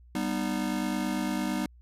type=chord; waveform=square; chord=G augmented; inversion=none; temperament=just; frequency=196 / 245 / 306.2 Hz; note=G3 / B3 / D#4; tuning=0 / -14 / -28 cents; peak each=-33 dBFS; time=0.15-1.66 s; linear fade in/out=2 ms; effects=added 60 Hz sine -51 dBFS peak until 1.81 s + resampled to 32000 Hz